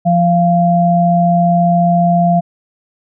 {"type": "tone pair together", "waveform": "sine", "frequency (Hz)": [173.47, 692], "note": ["F3", "F5"], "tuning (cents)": [-11, -16], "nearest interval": "2 octaves", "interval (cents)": 2395, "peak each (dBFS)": -11, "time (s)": [0.05, 2.41], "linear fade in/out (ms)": 20, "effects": []}